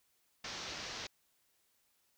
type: low-pass noise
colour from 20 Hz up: white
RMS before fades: -44 dBFS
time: 0.44-1.07 s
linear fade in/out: 5 ms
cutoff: 6000 Hz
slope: 48 dB/octave
effects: white hiss -75 dBFS RMS until 2.17 s